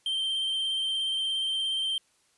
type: tone with vibrato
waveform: triangle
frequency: 3136 Hz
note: G7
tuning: in tune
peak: -25 dBFS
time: 0.06-1.98 s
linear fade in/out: 2 ms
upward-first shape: sine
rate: 17 Hz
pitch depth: 19 cents each way
effects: white hiss -67 dBFS RMS until 2.37 s + resampled to 24000 Hz